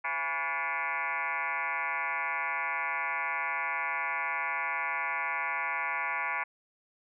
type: tone with frequency modulation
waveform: sine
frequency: 1586 Hz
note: G6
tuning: 20 cents sharp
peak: -29 dBFS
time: 0.04-6.44 s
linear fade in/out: 10 ms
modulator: 151 Hz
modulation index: 5.1
effects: none